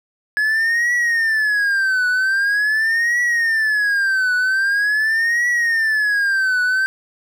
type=tone with vibrato; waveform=triangle; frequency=1694 Hz; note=G#6; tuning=34 cents sharp; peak=-13 dBFS; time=0.37-6.86 s; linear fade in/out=0 ms; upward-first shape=triangle; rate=0.44 Hz; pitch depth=240 cents each way; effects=none